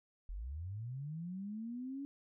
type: linear sweep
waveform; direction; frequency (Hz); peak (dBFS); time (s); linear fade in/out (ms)
sine; up; 39 to 283.7; -40; 0.29-2.05; 0
effects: none